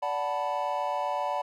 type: chord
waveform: triangle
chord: B minor seventh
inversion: first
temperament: equal with one note detuned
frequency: 581.3 / 740 / 880 / 987.8 Hz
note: D5 / F#5 / A5 / B5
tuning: -18 / 0 / 0 / 0 cents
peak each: -31 dBFS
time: 0.02-1.42 s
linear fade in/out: 10 ms
effects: none